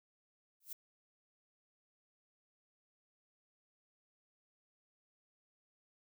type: noise with exponential growth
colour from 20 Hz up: violet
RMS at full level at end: -40 dBFS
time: 0.6-0.73 s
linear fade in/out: 5 ms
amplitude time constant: 27 ms
effects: none